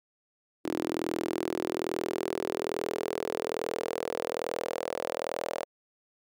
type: tone with high-pass filter sweep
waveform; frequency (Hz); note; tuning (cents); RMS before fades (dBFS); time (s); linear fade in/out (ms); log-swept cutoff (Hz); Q
sawtooth; 41.17; E1; -1; -33; 0.64-5.65; 20; 320 to 560; 4.2
effects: none